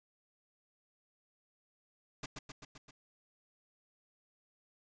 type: noise with echo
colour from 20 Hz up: pink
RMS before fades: -41 dBFS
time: 2.23-2.26 s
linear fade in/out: 5 ms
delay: 130 ms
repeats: 5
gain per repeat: -3 dB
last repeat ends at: 2.91 s
effects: resampled to 16000 Hz